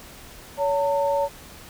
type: tone pair together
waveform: sine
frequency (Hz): 564.8 / 900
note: C#5 / A5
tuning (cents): +32 / +39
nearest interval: minor sixth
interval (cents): 807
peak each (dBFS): -21 / -24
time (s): 0.57-1.29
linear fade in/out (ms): 50
effects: pink hiss -44 dBFS RMS until 1.69 s